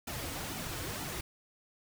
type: noise with flanger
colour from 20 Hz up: pink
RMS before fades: -39 dBFS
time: 0.07-1.21 s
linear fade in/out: 5 ms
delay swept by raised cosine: 1.8 to 5.2 ms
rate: 2.1 Hz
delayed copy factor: -0.75
effects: none